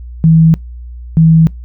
sine tone pair in turn, 161.9 / 161.9 Hz, E3 / E3, -31 / -31 cents, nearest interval unison, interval 0 cents, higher neither, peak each -3 dBFS, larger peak neither, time 0.24-0.54 / 1.17-1.47 s, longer neither, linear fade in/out 0 ms, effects noise-tail reverb RT60 0.2 s tail -25 dB re dry + added 60 Hz sine -25 dBFS peak until 1.64 s

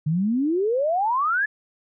sine exponential sweep, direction up, 146.83 to 1748 Hz, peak -19 dBFS, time 0.06-1.46 s, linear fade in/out 10 ms, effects none

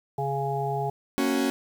harmonic tone, 138.59 Hz, C#3, in tune, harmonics 1 / 3 / 5 / 6, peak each -30 / -31 / -32 / -30 dBFS, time 0.18-0.9 s, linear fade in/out 5 ms
40% pulse chord, F# major, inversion first, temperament equal with one note detuned, 231.9 / 277.2 / 370 Hz, A#3 / C#4 / F#4, -9 / 0 / 0 cents, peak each -28 / -24 / -28 dBFS, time 1.18-1.5 s, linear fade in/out 0 ms
effects 9-bit

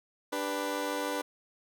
20% pulse chord, G major, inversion second, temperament equal with one note detuned, 293.7 / 393.8 / 493.9 Hz, D4 / G4 / B4, 0 / +8 / 0 cents, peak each -30 / -35 / -29 dBFS, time 0.32-1.22 s, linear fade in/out 10 ms, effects none

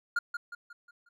triangle tone with echo, 1414 Hz, F6, 21 cents sharp, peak -23 dBFS, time 0.16-0.19 s, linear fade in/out 5 ms, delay 180 ms, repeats 5, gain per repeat -7 dB, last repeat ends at 1.09 s, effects none

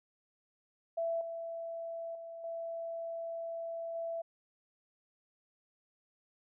sine tone with level steps, 666 Hz, E5, 18 cents sharp, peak -31 / -38 / -43 / -37 / -35 dBFS, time 0.97-4.22 s, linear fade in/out 10 ms, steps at 1.21 / 2.15 / 2.44 / 3.95 s, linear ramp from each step 2 ms, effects none

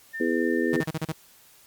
sine tone, 1800 Hz, A6, 39 cents sharp, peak -31 dBFS, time 0.13-0.85 s, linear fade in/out 20 ms
harmonic tone, 83 Hz, E2, 12 cents sharp, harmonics 3 / 4 / 5 / 6, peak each -27 / -26 / -28 / -31 dBFS, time 0.2-0.81 s, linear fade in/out 5 ms
sawtooth tone bursts, 158.5 Hz, D#3, 32 cents sharp, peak -22 dBFS, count 6, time 0.73-1.121 s, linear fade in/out 5 ms, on 36 ms, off 35 ms
effects white hiss -55 dBFS RMS until 1.66 s + Opus 48 kbps

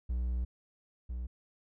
triangle tone pair in turn, 61 / 61 Hz, B1 / B1, -21 / -21 cents, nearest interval unison, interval 0 cents, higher neither, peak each -28 / -33 dBFS, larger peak first, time 0.09-0.45 / 1.09-1.27 s, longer first, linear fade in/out 10 ms, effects none

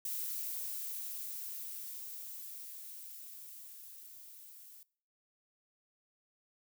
violet noise with level ramp, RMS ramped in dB -38 to -55 dBFS, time 0.05-4.83 s, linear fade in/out 2 ms, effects noise-tail reverb RT60 0.5 s tail -22 dB re dry

